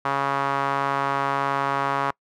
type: tone with band-pass filter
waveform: sawtooth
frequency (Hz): 138.59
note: C#3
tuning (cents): 0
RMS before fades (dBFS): -24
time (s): 0.05-2.11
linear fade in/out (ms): 5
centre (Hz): 1100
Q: 2.4
effects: noise-tail reverb RT60 0.1 s tail -26 dB re dry

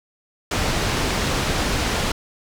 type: low-pass noise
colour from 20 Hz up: pink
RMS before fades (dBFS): -22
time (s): 0.51-2.12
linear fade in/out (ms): 5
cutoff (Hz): 6600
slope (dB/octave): 12
effects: none

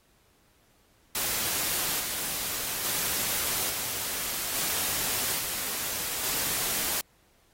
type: noise with tremolo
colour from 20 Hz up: white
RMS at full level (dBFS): -29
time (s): 1.15-7.01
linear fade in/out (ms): 2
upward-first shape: square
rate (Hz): 0.59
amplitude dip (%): 30
effects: pink hiss -65 dBFS RMS until 7.53 s + AAC 48 kbps

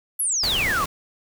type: exponential sweep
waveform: sine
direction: down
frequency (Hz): 11840 to 1046.5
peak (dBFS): -20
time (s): 0.19-0.85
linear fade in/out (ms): 10
type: noise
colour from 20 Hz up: pink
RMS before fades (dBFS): -29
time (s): 0.43-0.86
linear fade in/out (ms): 5
effects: none

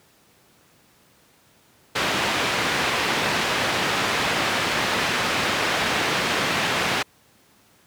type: low-pass noise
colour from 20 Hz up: white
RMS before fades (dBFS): -23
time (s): 1.95-7.03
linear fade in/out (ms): 10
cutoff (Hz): 2700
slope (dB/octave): 12
effects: pink hiss -57 dBFS RMS until 7.86 s + high-pass 100 Hz 12 dB/octave

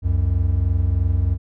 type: tone pair together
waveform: triangle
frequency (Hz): 67.47 / 90.5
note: C#2 / F#2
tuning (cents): -46 / -38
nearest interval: perfect fourth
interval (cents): 508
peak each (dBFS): -18 / -16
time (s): 0.02-1.38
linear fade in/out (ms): 50
effects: none

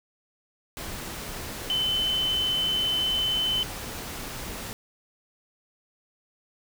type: tone in noise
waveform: sine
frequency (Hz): 3045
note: F#7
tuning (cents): +49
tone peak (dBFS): -23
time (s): 1.7-3.63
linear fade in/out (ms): 0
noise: pink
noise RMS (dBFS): -36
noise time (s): 0.77-4.73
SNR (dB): +10
effects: none

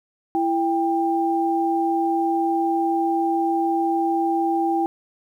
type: tone pair together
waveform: sine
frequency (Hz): 333.4 / 793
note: E4 / G5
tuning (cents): +20 / +20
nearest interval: octave + minor third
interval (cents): 1500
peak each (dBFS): -21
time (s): 0.35-4.86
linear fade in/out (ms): 0
effects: 9-bit

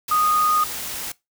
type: tone in noise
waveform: sine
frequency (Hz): 1237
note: D#6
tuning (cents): -10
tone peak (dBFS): -16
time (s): 0.11-0.64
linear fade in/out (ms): 5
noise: white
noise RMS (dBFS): -30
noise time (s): 0.08-1.12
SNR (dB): +11
effects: noise-tail reverb RT60 0.2 s tail -21 dB re dry

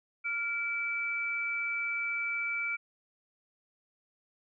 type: tone pair together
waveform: sine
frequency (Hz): 1396.9 / 2313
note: F6 / D7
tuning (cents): 0 / -27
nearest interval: major sixth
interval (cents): 873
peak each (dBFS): -37 / -31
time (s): 0.24-2.77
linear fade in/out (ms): 20
effects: none

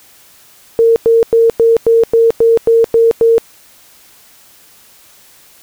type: tone bursts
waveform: sine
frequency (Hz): 458.2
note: A#4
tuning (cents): -30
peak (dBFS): -5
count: 10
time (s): 0.79-3.381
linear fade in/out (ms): 0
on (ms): 170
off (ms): 99
effects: white hiss -44 dBFS RMS until 5.62 s

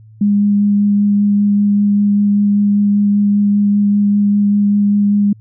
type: tone with vibrato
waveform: sine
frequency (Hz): 204.1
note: G#3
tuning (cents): -30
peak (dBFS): -9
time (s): 0.21-5.33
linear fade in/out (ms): 5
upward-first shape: sine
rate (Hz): 5.1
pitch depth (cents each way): 9
effects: added 109 Hz sine -38 dBFS peak until 5.4 s

